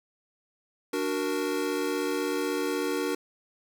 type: chord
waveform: square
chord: D augmented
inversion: none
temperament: equal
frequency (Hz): 293.7 / 370 / 466.2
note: D4 / F#4 / A#4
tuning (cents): 0 / 0 / 0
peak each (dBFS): -32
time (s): 0.93-3.15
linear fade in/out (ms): 5
effects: none